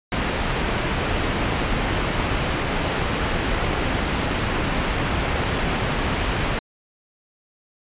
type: low-pass noise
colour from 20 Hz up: pink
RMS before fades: -23 dBFS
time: 0.12-6.59 s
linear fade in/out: 2 ms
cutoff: 3300 Hz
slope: 24 dB/octave
effects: resampled to 8000 Hz